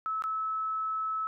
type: tone with dropouts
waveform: sine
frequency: 1300 Hz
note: E6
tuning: 24 cents flat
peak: -29 dBFS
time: 0.06-1.27 s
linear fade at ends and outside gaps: 0 ms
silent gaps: 0.222-0.239 s
effects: none